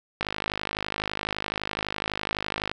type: click train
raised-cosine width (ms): 0.3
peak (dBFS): -11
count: 131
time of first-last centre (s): 0.21-2.715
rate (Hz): 51.9
effects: none